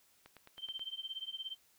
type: click train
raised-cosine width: 0.3 ms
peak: -37 dBFS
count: 6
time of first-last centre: 0.26-0.794 s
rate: 9.36 Hz
type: tone with tremolo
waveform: sine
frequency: 3122 Hz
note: G7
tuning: 8 cents flat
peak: -36 dBFS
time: 0.57-1.57 s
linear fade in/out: 50 ms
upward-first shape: triangle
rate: 17 Hz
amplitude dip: 100%
effects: white hiss -69 dBFS RMS until 1.78 s